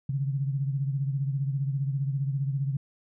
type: beating tone pair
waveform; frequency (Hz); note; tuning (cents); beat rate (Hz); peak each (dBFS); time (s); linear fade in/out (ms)
sine; 136.4 / 151.4; C#3 / D#3; -28 / -47; 15; -26 / -34; 0.09-2.77; 5
effects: none